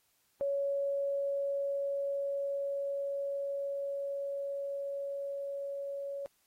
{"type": "tone with level ramp", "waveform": "sine", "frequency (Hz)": 559, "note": "C#5", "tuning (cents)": 14, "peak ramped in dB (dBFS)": [-29, -36], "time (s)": [0.41, 6.26], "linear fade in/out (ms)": 0, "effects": ["white hiss -73 dBFS RMS until 6.46 s", "AAC 48 kbps"]}